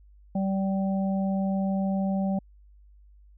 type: harmonic tone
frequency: 193.4 Hz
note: G3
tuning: 23 cents flat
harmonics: 1 / 3 / 4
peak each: -24 / -34 / -36 dBFS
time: 0.35-2.39 s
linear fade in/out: 5 ms
effects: added 50 Hz sine -51 dBFS peak until 3.37 s